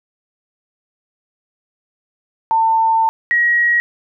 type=tone pair in turn; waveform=sine; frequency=897 / 1900.7 Hz; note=A5 / A#6; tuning=+33 / +33 cents; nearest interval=octave + minor second; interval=1300 cents; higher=second; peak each=-11 dBFS; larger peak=neither; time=2.51-3.09 / 3.31-3.8 s; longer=first; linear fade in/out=0 ms; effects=none